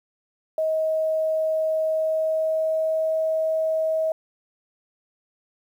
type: tone with pitch glide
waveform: sine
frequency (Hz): 633 to 637.4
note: D#5 to D#5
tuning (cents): +30 to +42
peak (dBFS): -20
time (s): 0.58-4.12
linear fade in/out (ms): 2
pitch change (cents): +12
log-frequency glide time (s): 1.82-3.16
effects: 9-bit